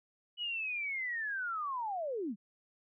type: linear sweep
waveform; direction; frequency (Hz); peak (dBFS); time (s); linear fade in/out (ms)
sine; down; 2960 to 177.7; -34; 0.37-2.36; 50
effects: none